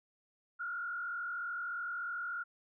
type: tone with frequency modulation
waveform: sine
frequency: 1410 Hz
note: F6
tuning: 16 cents sharp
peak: -36 dBFS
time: 0.59-2.44 s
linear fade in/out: 20 ms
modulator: 43.2 Hz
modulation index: 1.1
effects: none